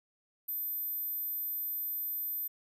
sine tone, 13660 Hz, G#9, 48 cents sharp, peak -33 dBFS, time 0.48-2.48 s, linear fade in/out 10 ms, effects none

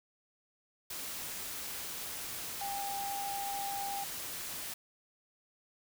sine tone in noise, 798 Hz, G5, 31 cents sharp, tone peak -36 dBFS, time 2.61-4.04 s, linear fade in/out 5 ms, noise white, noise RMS -41 dBFS, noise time 0.9-4.74 s, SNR +2 dB, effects none

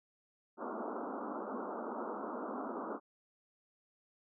pink band-pass noise, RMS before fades -41 dBFS, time 0.57-3 s, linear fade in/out 50 ms, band 210 to 1400 Hz, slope 96 dB/octave, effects none

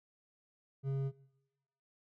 triangle tone with hard clipping, 136.3 Hz, C#3, 29 cents flat, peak -34 dBFS, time 0.83-1.12 s, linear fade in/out 50 ms, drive 10 dB, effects noise-tail reverb RT60 1.0 s tail -22 dB re dry

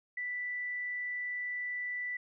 sine tone, 1975.5 Hz, B6, in tune, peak -34 dBFS, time 0.17-2.17 s, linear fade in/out 5 ms, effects none

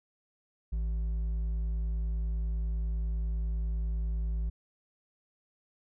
sine tone with hard clipping, 55 Hz, A1, in tune, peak -30 dBFS, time 0.72-4.5 s, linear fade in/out 10 ms, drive 4 dB, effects none

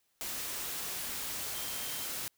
sine tone in noise, 3159 Hz, G7, 13 cents sharp, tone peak -48 dBFS, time 1.55-2.05 s, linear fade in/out 0 ms, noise white, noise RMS -38 dBFS, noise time 0.21-2.28 s, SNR -13 dB, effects white hiss -75 dBFS RMS until 2.37 s

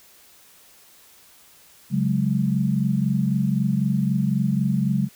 sine chord, C# suspended fourth, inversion none, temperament equal with one note detuned, 138.59 / 185 / 208.9 Hz, C#3 / F#3 / G#3, 0 / 0 / +10 cents, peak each -23 dBFS, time 1.9-5.09 s, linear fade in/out 50 ms, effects white hiss -52 dBFS RMS until 5.15 s

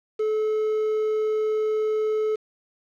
triangle tone with quantisation, 431.8 Hz, A4, 33 cents flat, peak -19 dBFS, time 0.19-2.36 s, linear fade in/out 10 ms, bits 7, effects low-pass 4000 Hz 12 dB/octave

